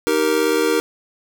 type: chord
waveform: square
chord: Eb major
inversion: none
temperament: just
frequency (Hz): 311.1 / 388.9 / 466.7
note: Eb4 / G4 / Bb4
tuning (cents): 0 / -14 / +2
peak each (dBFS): -22 / -22 / -19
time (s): 0.07-0.8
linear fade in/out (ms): 0
effects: none